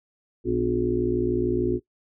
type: harmonic tone with a mistuned harmonic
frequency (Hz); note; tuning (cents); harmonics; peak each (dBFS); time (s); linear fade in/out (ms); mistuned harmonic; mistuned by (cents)
60; B1; -49; 1 / 2 / 4 / 5 / 6 / 7; -33 / -32 / -28 / -32 / -23 / -30; 0.44-1.8; 50; 4; +93
effects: noise-tail reverb RT60 0.1 s tail -19 dB re dry